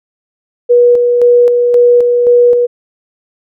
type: tone with tremolo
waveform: sine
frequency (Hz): 484.2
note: B4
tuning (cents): -34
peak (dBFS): -3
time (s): 0.69-2.67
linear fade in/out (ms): 20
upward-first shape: square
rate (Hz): 1.9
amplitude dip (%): 35
effects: none

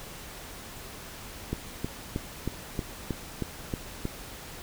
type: click train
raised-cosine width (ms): 3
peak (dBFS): -16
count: 9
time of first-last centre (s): 1.53-4.054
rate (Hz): 3.17
effects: pink hiss -43 dBFS RMS until 4.62 s

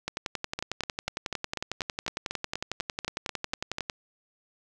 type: two click trains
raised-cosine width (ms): 0.2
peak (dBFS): -13 / -14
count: 43 / 14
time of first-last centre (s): 0.08-3.898 / 0.59-3.784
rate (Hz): 11 / 4.07
effects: none

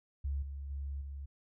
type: tone with level steps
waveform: sine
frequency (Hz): 69.7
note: C#2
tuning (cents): +10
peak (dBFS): -32 / -39 / -36 / -40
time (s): 0.24-1.26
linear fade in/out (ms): 10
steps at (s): 0.42 / 0.7 / 1.01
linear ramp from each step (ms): 5
effects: none

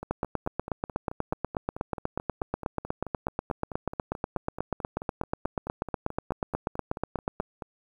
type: two click trains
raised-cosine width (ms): 1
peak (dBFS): -22 / -13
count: 36 / 61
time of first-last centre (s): 0.03-7.622 / 0.11-7.4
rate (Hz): 4.61 / 8.23
effects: 9-bit

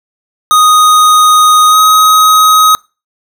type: tone with pitch glide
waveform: square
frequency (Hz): 1244.5 to 1262.6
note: D#6 to D#6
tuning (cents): 0 to +25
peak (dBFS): -4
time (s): 0.51-2.75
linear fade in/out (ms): 0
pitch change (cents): +25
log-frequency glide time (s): 1.7-1.77
effects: noise-tail reverb RT60 0.3 s tail -25 dB re dry

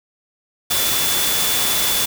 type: tone in noise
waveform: sine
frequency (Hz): 3467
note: A7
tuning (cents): -26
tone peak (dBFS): -24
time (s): 0.7-2.06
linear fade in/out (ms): 10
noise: white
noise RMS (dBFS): -19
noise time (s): 0.7-2.06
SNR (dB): -8
effects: none

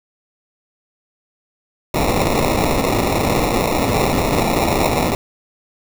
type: noise with sample-and-hold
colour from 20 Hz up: violet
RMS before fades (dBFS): -17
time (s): 1.94-5.15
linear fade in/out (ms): 2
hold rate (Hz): 1575
effects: none

